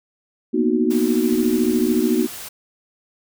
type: chord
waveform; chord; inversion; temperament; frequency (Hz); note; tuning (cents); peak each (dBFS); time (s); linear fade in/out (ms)
sine; B major seventh; third; equal; 233.1 / 246.9 / 311.1 / 370; A#3 / B3 / D#4 / F#4; 0 / 0 / 0 / 0; -21; 0.53-2.27; 20
type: noise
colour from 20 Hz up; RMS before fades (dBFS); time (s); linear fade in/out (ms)
white; -34; 0.9-2.49; 10
type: click train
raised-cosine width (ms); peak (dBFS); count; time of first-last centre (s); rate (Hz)
3; -30; 27; 1.33-1.993; 39.2
effects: none